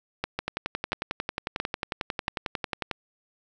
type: two click trains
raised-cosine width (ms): 0.3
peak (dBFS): -11 / -12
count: 4 / 29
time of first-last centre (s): 0.24-2.281 / 0.39-2.913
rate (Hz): 1.47 / 11.1
effects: none